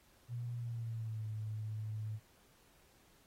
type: tone with pitch glide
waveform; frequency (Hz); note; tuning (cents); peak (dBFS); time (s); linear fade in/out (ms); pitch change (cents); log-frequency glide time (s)
sine; 120 to 108.15; B2 to A2; -49 to -29; -38; 0.28-2.2; 50; -180; 0.56-1.27
effects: pink hiss -68 dBFS RMS until 3.26 s + AAC 48 kbps